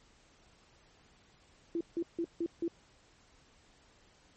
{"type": "tone bursts", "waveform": "sine", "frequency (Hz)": 337, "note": "E4", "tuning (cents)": 38, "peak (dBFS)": -30, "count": 5, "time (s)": [1.75, 2.68], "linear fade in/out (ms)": 2, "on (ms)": 58, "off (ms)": 160, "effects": ["pink hiss -64 dBFS RMS until 4.36 s", "MP3 32 kbps"]}